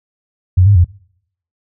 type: tone with pitch steps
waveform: sine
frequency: 91.6 / 101.5 / 87.4 Hz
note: F#2 / G#2 / F2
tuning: -17 / -39 / +2 cents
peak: -5 dBFS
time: 0.57-0.846 s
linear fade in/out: 10 ms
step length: 92 ms
effects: noise-tail reverb RT60 0.7 s tail -25 dB re dry